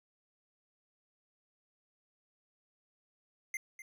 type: tone with echo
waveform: square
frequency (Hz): 2093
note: C7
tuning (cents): 0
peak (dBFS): -35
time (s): 3.54-3.57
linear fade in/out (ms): 2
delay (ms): 250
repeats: 1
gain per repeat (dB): -12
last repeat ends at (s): 3.82
effects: resampled to 32000 Hz